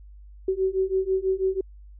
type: beating tone pair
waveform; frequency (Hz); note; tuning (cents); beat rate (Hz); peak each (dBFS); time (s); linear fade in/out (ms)
sine; 376.5 / 382.6; F#4 / G4; +30 / -42; 6.1; -25 / -24; 0.48-1.61; 5
effects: added 50 Hz sine -43 dBFS peak until 1.99 s